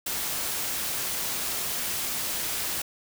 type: noise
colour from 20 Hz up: white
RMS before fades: -30 dBFS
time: 0.06-2.82 s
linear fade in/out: 5 ms
effects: none